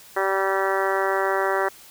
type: harmonic tone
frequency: 193.4 Hz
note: G3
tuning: 23 cents flat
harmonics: 2 / 3 / 4 / 5 / 6 / 7 / 8 / 9 / 10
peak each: -25 / -27 / -28 / -29 / -30 / -30 / -31 / -32 / -32 dBFS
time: 0.16-1.69 s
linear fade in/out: 10 ms
effects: white hiss -47 dBFS RMS until 1.9 s